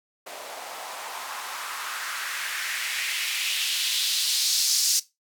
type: noise with band-pass filter sweep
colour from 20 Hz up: blue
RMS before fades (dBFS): -28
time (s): 0.26-5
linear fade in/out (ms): 10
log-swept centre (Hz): 570 to 5700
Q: 2.2
effects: noise-tail reverb RT60 0.2 s tail -17 dB re dry